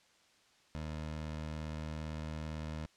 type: tone with pitch glide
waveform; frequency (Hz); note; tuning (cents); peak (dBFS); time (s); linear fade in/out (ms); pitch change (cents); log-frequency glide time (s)
20% pulse; 77.4 to 77.85; D#2 to D#2; -9 to +2; -34; 0.75-2.86; 0; +11; 1.18-2.27
effects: white hiss -67 dBFS RMS until 2.96 s + low-pass 6000 Hz 12 dB/octave